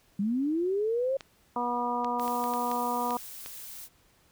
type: linear sweep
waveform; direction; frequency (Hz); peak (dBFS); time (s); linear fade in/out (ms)
sine; up; 191.2 to 548; -25; 0.19-1.17; 5
type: clicks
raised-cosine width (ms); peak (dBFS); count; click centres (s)
0.2; -23; 9; 1.208 / 2.046 / 2.197 / 2.279 / 2.44 / 2.537 / 2.715 / 3.107 / 3.461
type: harmonic tone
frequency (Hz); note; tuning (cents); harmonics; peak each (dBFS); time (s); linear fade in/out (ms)
242.5; B3; -31; 1 / 2 / 3 / 4 / 5; -35 / -36 / -34 / -30 / -36; 1.56-3.17; 2
type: noise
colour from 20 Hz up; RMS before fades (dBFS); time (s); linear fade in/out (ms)
blue; -43; 2.18-3.89; 50
effects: pink hiss -64 dBFS RMS until 4.31 s